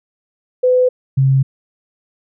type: tone pair in turn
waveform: sine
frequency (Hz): 504 / 134.38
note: B4 / C3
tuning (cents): +35 / +47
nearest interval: octave + major seventh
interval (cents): 2288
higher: first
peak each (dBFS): -9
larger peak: neither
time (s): 0.63-0.89 / 1.17-1.43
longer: neither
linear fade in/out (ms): 10
effects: none